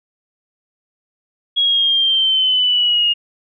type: linear sweep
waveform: sine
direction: down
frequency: 3322 to 2841 Hz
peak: -12 dBFS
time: 1.56-3.14 s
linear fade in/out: 20 ms
effects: none